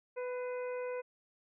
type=harmonic tone with a mistuned harmonic; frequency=497.7 Hz; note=B4; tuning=13 cents sharp; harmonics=1 / 2 / 3 / 4 / 5; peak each=-36 / -47 / -51 / -53 / -53 dBFS; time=0.16-1.02 s; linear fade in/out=20 ms; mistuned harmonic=4; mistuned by=+48 cents; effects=none